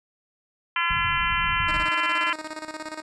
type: harmonic tone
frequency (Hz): 340.7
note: F4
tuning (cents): -43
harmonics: 3 / 4 / 5 / 6 / 7 / 8 / 9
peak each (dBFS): -27 / -28 / -29 / -30 / -30 / -31 / -32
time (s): 0.76-2.33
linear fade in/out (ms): 2
type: low-pass noise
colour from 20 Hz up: pink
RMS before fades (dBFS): -34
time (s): 0.9-1.89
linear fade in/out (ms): 5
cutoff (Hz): 170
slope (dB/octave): 24
type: tone with tremolo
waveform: 10% pulse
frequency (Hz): 311.1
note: D#4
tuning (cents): 0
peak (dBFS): -23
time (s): 1.68-3.02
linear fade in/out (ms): 5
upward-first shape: square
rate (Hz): 17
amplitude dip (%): 70
effects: resampled to 22050 Hz